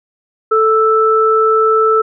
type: tone pair together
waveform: sine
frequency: 440 / 1320.1 Hz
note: A4 / E6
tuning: 0 / +2 cents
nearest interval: octave + perfect fifth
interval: 1902 cents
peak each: -11 dBFS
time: 0.51-2.02 s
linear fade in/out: 10 ms
effects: none